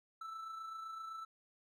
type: tone with amplitude modulation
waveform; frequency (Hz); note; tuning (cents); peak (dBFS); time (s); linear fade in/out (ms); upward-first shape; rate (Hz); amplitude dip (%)
triangle; 1321; E6; +3; -40; 0.21-1.25; 5; sine; 27.8; 40
effects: none